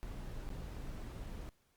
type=noise with dropouts; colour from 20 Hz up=brown; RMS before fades=-44 dBFS; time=0.03-1.49 s; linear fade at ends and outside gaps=0 ms; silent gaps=0.49-0.503 s; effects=pink hiss -75 dBFS RMS until 1.76 s + Opus 48 kbps